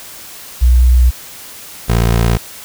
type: tone pair in turn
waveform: sine / 20% pulse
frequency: 61.6 / 57.56 Hz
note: B1 / A#1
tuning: -4 / -21 cents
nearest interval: minor second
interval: 117 cents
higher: first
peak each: -5 dBFS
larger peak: neither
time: 0.61-1.11 / 1.88-2.38 s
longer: neither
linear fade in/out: 20 ms
effects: white hiss -33 dBFS RMS until 2.64 s